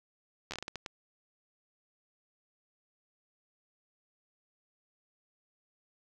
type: slowing click train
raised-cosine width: 0.2 ms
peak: -21 dBFS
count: 9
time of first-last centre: 0.51-0.862 s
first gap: 11 ms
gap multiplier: 1.38
effects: none